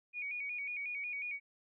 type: tone with vibrato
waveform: sine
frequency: 2349 Hz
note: D7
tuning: in tune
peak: -37 dBFS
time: 0.13-1.4 s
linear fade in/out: 50 ms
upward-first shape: square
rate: 5.5 Hz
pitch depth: 72 cents each way
effects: none